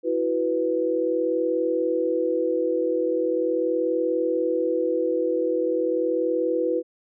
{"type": "chord", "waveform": "sine", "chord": "E suspended second", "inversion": "none", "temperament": "equal", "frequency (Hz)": [329.6, 370, 493.9], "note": ["E4", "F#4", "B4"], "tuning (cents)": [0, 0, 0], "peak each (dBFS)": [-26, -27, -23], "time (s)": [0.03, 6.83], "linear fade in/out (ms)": 50, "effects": []}